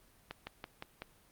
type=slowing click train; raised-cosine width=0.3 ms; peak=-25 dBFS; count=5; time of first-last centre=0.31-1.02 s; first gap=160 ms; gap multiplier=1.07; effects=pink hiss -65 dBFS RMS until 1.31 s + Opus 32 kbps